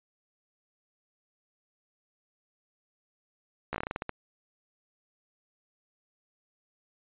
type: slowing click train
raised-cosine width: 0.5 ms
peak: -17 dBFS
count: 11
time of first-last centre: 3.73-4.093 s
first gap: 14 ms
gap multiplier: 1.2
effects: resampled to 8000 Hz